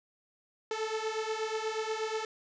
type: beating tone pair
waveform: sawtooth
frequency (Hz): 434.6 / 442.9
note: A4 / A4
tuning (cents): -21 / +11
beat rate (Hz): 8.3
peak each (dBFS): -31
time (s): 0.71-2.25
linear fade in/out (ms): 2
effects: resampled to 16000 Hz + 9-bit